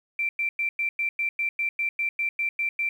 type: tone bursts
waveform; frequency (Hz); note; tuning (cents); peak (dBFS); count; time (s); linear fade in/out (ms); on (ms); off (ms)
sine; 2349; D7; 0; -23; 14; 0.19-2.89; 2; 100; 100
effects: 9-bit